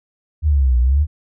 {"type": "exponential two-way sweep", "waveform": "sine", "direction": "down then up", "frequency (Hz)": [79, 59.4, 79], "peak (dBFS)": -11, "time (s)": [0.42, 1.07], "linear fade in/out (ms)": 50, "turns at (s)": 0.79, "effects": []}